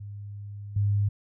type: tone with level steps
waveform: sine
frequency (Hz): 101.9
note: G#2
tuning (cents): -32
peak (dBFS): -36 / -21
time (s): 0-1.09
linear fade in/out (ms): 10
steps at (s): 0.76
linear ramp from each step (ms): 5
effects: none